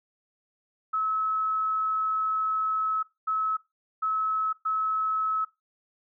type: tone bursts at uneven times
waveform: sine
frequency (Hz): 1293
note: E6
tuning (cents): -34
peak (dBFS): -24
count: 4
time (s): 0.93-3.03 / 3.27-3.57 / 4.02-4.53 / 4.65-5.45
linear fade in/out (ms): 10
effects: noise-tail reverb RT60 0.2 s tail -17 dB re dry